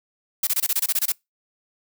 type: noise bursts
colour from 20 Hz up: blue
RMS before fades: -21 dBFS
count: 11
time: 0.43-1.121 s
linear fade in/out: 5 ms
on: 41 ms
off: 24 ms
effects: noise-tail reverb RT60 0.2 s tail -26 dB re dry